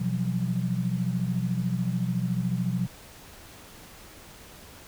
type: tone cluster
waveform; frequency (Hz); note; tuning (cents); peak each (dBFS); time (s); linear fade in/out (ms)
sine; 125.6 / 172.5 / 186.3; B2 / F3 / F#3; +30 / -21 / +12; -29; 0-2.87; 10
effects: pink hiss -48 dBFS RMS until 4.87 s